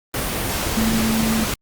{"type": "tone in noise", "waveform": "sine", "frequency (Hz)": 222.5, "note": "A3", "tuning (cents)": 20, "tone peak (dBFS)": -18, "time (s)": [0.77, 1.44], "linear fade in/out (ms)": 2, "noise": "pink", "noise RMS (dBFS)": -23, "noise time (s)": [0.14, 1.54], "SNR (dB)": 2, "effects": ["Opus 32 kbps"]}